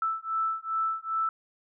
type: beating tone pair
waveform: sine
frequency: 1318.5 / 1321 Hz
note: E6 / E6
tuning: 0 / +3 cents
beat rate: 2.5 Hz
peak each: -30 dBFS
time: 0.02-1.29 s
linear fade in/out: 2 ms
effects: none